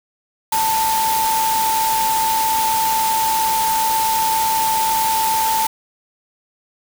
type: tone in noise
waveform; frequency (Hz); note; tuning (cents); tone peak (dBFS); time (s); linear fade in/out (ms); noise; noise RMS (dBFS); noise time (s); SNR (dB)
sine; 889; A5; +18; -16; 0.52-5.67; 5; white; -23; 0.52-5.67; +4
effects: none